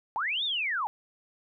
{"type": "linear two-way sweep", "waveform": "sine", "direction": "up then down", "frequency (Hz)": [784, 3755, 784], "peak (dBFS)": -27, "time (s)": [0.16, 0.87], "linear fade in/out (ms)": 0, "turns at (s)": 0.44, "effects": []}